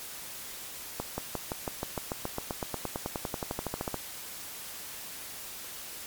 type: accelerating click train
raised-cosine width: 1 ms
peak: -17 dBFS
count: 27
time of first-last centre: 1-3.943 s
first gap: 180 ms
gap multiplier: 0.96
effects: white hiss -42 dBFS RMS until 6.06 s + MP3 96 kbps